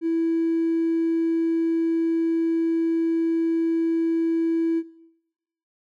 triangle tone with hard clipping, 329.6 Hz, E4, in tune, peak -20 dBFS, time 0.01-4.83 s, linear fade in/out 50 ms, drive 3 dB, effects noise-tail reverb RT60 0.9 s tail -19 dB re dry

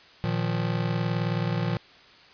square chord, Bb suspended fourth, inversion none, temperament just, 116.54 / 155.39 / 174.81 Hz, Bb2 / Eb3 / F3, 0 / -2 / +2 cents, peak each -29 / -31 / -30 dBFS, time 0.24-1.77 s, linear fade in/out 0 ms, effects white hiss -52 dBFS RMS until 2.33 s + resampled to 11025 Hz

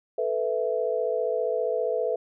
sine chord, A suspended second, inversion none, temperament just, 440 / 495 / 660 Hz, A4 / B4 / E5, 0 / +4 / +2 cents, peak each -28 / -27 / -29 dBFS, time 0.18-2.16 s, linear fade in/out 5 ms, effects none

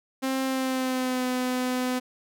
sawtooth tone with pitch glide, 264.5 to 252.6 Hz, C4 to B3, +19 to +39 cents, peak -21 dBFS, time 0.22-2 s, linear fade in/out 20 ms, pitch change -80 cents, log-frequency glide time 0.45-1.26 s, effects none

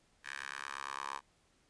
10% pulse tone with high-pass filter sweep, 68.8 Hz, C#2, 12 cents flat, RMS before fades -43 dBFS, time 0.23-1.21 s, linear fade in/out 50 ms, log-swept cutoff 1700 to 980 Hz, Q 3.1, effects pink hiss -71 dBFS RMS until 1.69 s + resampled to 22050 Hz

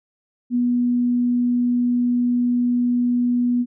sine tone, 243.8 Hz, B3, 22 cents flat, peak -16 dBFS, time 0.5-3.66 s, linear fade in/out 50 ms, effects none

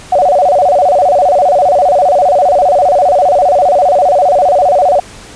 sine tone with vibrato, 649 Hz, E5, 27 cents flat, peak -5 dBFS, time 0.12-5 s, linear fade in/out 5 ms, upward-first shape square, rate 15 Hz, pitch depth 210 cents each way, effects pink hiss -33 dBFS RMS until 5.35 s + resampled to 22050 Hz

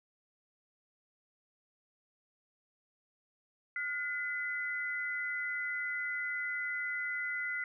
sine tone pair together, 1433.2 / 2023 Hz, F6 / B6, +44 / +41 cents, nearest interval tritone, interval 597 cents, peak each -38 / -35 dBFS, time 3.76-7.64 s, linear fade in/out 2 ms, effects none

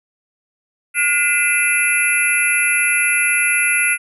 sine tone cluster, 1434 / 2038 / 2394 / 2642 / 11190 Hz, F6 / C7 / D7 / E7 / F9, +45 / -46 / +33 / +3 / +2 cents, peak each -20 dBFS, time 0.94-3.98 s, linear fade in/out 50 ms, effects none

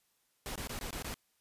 pink noise bursts, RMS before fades -40 dBFS, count 6, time 0.46-1.141 s, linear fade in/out 0 ms, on 96 ms, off 21 ms, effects white hiss -75 dBFS RMS until 1.4 s + resampled to 32000 Hz

